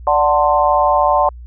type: chord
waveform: sine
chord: D dominant seventh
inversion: none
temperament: equal with one note detuned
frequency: 587.3 / 740 / 890.7 / 1046.5 Hz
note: D5 / F#5 / A5 / C6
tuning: 0 / 0 / +21 / 0 cents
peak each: -16 dBFS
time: 0.07-1.29 s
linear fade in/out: 2 ms
effects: added 60 Hz sine -31 dBFS peak until 1.46 s